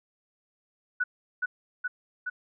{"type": "tone with echo", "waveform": "sine", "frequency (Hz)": 1480, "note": "F#6", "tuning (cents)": 0, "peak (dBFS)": -23, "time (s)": [1, 1.04], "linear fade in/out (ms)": 10, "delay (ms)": 420, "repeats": 3, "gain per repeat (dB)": -2, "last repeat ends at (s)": 2.3, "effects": []}